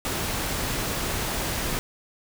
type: noise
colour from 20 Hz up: pink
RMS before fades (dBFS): -28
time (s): 0.05-1.79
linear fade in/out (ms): 0
effects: none